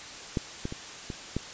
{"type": "clicks", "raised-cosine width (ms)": 3, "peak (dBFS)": [-13, -18, -23, -22, -15], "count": 5, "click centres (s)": [0.372, 0.654, 0.724, 1.102, 1.366], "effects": ["white hiss -42 dBFS RMS until 1.53 s", "resampled to 16000 Hz"]}